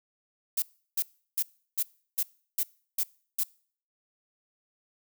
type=noise bursts; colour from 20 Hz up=violet; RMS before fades=-27 dBFS; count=8; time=0.57-3.436 s; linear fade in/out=5 ms; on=52 ms; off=350 ms; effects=noise-tail reverb RT60 0.5 s tail -24 dB re dry